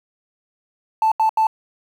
triangle tone bursts, 880 Hz, A5, in tune, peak -10 dBFS, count 3, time 1.02-1.469 s, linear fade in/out 2 ms, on 97 ms, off 79 ms, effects tanh soft clip ceiling -10 dBFS + 8-bit

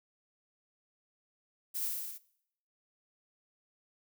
violet noise with echo, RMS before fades -36 dBFS, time 1.74-1.89 s, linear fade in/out 20 ms, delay 59 ms, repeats 5, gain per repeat -2 dB, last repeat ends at 2.185 s, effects noise-tail reverb RT60 0.7 s tail -20 dB re dry

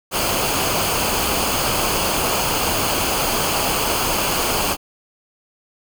pink noise with comb filter, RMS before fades -20 dBFS, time 0.11-4.77 s, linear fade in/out 50 ms, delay 0.53 ms, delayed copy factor -0.55, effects none

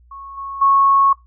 sine tone with level steps, 1100 Hz, C#6, 14 cents flat, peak -32 / -26 / -10 dBFS, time 0.11-1.13 s, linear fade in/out 5 ms, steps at 0.37 / 0.61 s, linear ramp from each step 10 ms, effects noise-tail reverb RT60 0.2 s tail -23 dB re dry + added 60 Hz sine -47 dBFS peak until 1.26 s

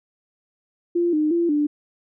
sine tone with pitch steps, 345.7 / 305.2 / 341.1 / 295.3 Hz, F4 / D#4 / F4 / D4, -18 / -33 / -41 / +10 cents, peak -17 dBFS, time 0.95-1.67 s, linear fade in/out 10 ms, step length 180 ms, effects none

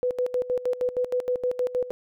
sine tone with tremolo, 498.1 Hz, B4, 15 cents sharp, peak -21 dBFS, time 0.03-1.91 s, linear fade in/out 0 ms, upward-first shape square, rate 6.4 Hz, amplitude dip 80%, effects none

